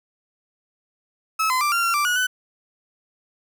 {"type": "tone with pitch steps", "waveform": "35% pulse", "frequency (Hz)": [1296, 1024, 1179, 1382, 1369, 1174, 1457, 1503], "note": ["E6", "C6", "D6", "F6", "F6", "D6", "F#6", "F#6"], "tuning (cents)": [-30, -38, 6, -19, -35, -1, -27, 27], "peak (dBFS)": -17, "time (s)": [1.39, 2.27], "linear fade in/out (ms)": 10, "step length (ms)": 110, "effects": []}